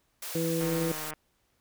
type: high-pass noise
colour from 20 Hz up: white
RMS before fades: -38 dBFS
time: 0.22-1.11 s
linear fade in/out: 5 ms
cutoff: 440 Hz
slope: 24 dB/octave
type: harmonic tone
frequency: 164.81 Hz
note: E3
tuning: in tune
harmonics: 1 / 2 / 3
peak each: -31 / -31 / -31 dBFS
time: 0.35-0.92 s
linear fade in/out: 2 ms
type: click train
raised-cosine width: 0.5 ms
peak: -25 dBFS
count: 82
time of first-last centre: 0.61-1.136 s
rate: 154 Hz
effects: pink hiss -72 dBFS RMS until 1.6 s